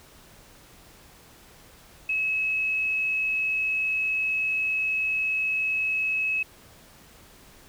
sine tone, 2575 Hz, E7, 41 cents flat, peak -23 dBFS, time 2.09-6.43 s, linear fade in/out 5 ms, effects pink hiss -52 dBFS RMS until 7.68 s

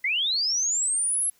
sine linear sweep, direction up, 1971 to 11175 Hz, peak -22 dBFS, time 0.04-1.3 s, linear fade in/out 5 ms, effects white hiss -63 dBFS RMS until 1.39 s

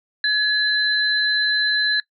sine tone pair together, 1701 / 4046 Hz, G#6 / B7, +41 / +41 cents, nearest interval octave + minor third, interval 1500 cents, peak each -18 / -20 dBFS, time 0.24-2 s, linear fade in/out 2 ms, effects noise-tail reverb RT60 0.1 s tail -23 dB re dry

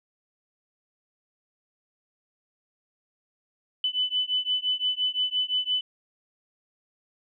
sine beating tone pair, 3000 / 3005.8 Hz, F#7 / F#7, +23 / +27 cents, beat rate 5.8 Hz, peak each -27 dBFS, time 3.84-5.81 s, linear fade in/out 2 ms, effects none

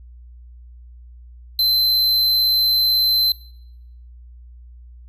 square tone, 4079 Hz, C8, 45 cents flat, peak -15 dBFS, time 1.59-3.32 s, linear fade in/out 2 ms, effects noise-tail reverb RT60 0.8 s tail -22 dB re dry + added 60 Hz sine -39 dBFS peak until 5.08 s

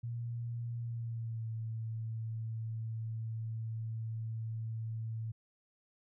sine tone with pitch glide, 117.8 to 112.16 Hz, A#2 to A2, +19 to +34 cents, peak -36 dBFS, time 0.03-5.32 s, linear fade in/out 10 ms, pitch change -85 cents, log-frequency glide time 0.79-1.5 s, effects none

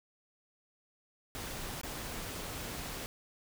pink noise with dropouts, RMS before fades -41 dBFS, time 1.35-3.06 s, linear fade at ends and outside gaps 0 ms, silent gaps 1.813-1.833 s, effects none

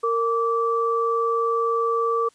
sine tone pair together, 460.8 / 1161.1 Hz, A#4 / D6, -20 / -20 cents, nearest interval octave + major third, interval 1600 cents, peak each -22 / -22 dBFS, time 0.03-2.29 s, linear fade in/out 10 ms, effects white hiss -59 dBFS RMS until 2.34 s + resampled to 22050 Hz

